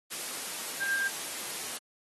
sine tone in noise, 1595 Hz, G6, 30 cents sharp, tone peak -27 dBFS, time 0.8-1.09 s, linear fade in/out 20 ms, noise white, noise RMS -37 dBFS, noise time 0.1-1.79 s, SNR +7 dB, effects high-pass 200 Hz 12 dB/octave + AAC 32 kbps

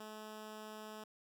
10% pulse tone, 215.2 Hz, A3, 38 cents flat, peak -39 dBFS, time 0-1.04 s, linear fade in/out 5 ms, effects none

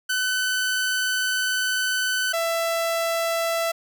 sawtooth tone pair in turn, 1509 / 665.8 Hz, F#6 / E5, +34 / +17 cents, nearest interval octave + major second, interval 1417 cents, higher first, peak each -18 dBFS, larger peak neither, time 0.09-2.33 / 2.33-3.72 s, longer first, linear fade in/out 10 ms, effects none

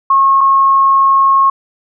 sine tone pair in turn, 1087 / 1087 Hz, C#6 / C#6, -34 / -34 cents, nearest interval unison, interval 0 cents, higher neither, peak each -6 dBFS, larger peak neither, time 0.1-0.41 / 0.41-1.5 s, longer second, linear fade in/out 5 ms, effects none

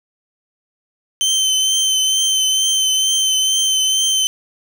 25% pulse tone with vibrato, 3090 Hz, G7, 26 cents flat, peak -10 dBFS, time 1.21-4.27 s, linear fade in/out 0 ms, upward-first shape triangle, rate 2.2 Hz, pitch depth 25 cents each way, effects none

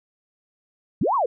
sine linear two-way sweep, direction up then down, 111.2 to 1146 to 432.2 Hz, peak -18 dBFS, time 1.01-1.26 s, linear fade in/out 5 ms, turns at 1.15 s, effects none

